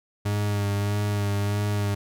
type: tone with vibrato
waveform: 40% pulse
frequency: 102.3 Hz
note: G#2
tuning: 26 cents flat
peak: -22 dBFS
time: 0.25-1.95 s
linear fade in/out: 10 ms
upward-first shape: sine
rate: 1.6 Hz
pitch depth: 22 cents each way
effects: none